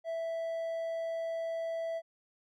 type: tone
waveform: triangle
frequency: 659.3 Hz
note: E5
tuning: in tune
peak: -31 dBFS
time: 0.04-2.02 s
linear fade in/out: 50 ms
effects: none